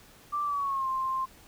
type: tone with pitch glide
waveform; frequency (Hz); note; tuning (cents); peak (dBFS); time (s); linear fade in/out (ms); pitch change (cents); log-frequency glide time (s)
sine; 1174.7 to 1052.6; D6 to C6; 0 to +10; -27; 0.32-1.26; 20; -190; 0.44-0.88
effects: pink hiss -55 dBFS RMS until 1.47 s